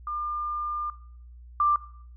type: tone pair in turn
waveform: sine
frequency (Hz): 1200 / 1182.8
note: D6 / D6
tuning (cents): +37 / +12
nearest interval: unison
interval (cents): 25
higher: first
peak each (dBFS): -29 / -19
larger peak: second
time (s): 0.07-0.9 / 1.6-1.76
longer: first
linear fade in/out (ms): 2
effects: noise-tail reverb RT60 0.6 s tail -17 dB re dry + added 60 Hz sine -44 dBFS peak until 2.16 s